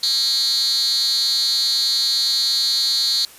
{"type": "tone with high-pass filter", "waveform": "10% pulse", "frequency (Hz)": 270.4, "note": "C#4", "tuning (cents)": -43, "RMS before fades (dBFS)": -19, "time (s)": [0.03, 3.25], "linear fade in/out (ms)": 2, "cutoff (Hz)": 4300, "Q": 9.8, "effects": ["white hiss -44 dBFS RMS until 3.38 s", "resampled to 32000 Hz"]}